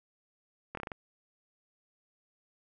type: slowing click train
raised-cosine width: 0.5 ms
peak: -23 dBFS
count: 6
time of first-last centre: 0.75-0.918 s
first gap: 23 ms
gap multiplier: 1.19
effects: none